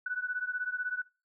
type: beating tone pair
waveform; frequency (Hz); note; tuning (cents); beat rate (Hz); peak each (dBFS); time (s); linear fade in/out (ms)
sine; 1480 / 1496; F#6 / F#6; 0 / +19; 16; -34 / -35; 0.06-1.02; 5
effects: noise-tail reverb RT60 0.3 s tail -22 dB re dry